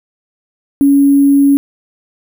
sine tone with sample-and-hold, 280 Hz, C#4, 18 cents sharp, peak -5 dBFS, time 0.81-1.57 s, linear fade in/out 0 ms, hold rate 11025 Hz, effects none

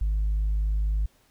sine tone, 51.91 Hz, G#1, in tune, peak -20 dBFS, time 0.01-1.06 s, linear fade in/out 5 ms, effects tanh soft clip ceiling -20 dBFS + pink hiss -63 dBFS RMS until 1.3 s

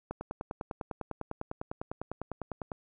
click train, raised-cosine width 1 ms, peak -22 dBFS, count 27, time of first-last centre 0.11-2.718 s, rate 9.97 Hz, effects none

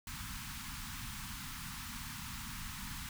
pink band-stop noise, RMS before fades -44 dBFS, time 0.07-3.09 s, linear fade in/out 2 ms, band 260 to 910 Hz, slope 48 dB/octave, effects none

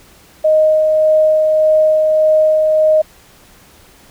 sine tone with tremolo, 622.3 Hz, D#5, in tune, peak -7 dBFS, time 0.44-3.02 s, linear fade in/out 10 ms, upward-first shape sine, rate 1.7 Hz, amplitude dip 25%, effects pink hiss -45 dBFS RMS until 4.1 s

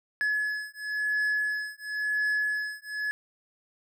triangle beating tone pair, 1702 / 1702.96 Hz, G#6 / G#6, +42 / +43 cents, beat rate 0.96 Hz, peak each -28 dBFS, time 0.21-3.11 s, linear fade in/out 0 ms, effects none

